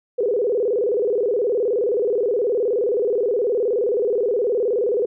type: tone with vibrato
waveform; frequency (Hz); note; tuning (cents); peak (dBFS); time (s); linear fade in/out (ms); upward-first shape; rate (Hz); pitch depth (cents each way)
sine; 448; A4; +31; -17; 0.18-5.06; 10; square; 19; 160
effects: none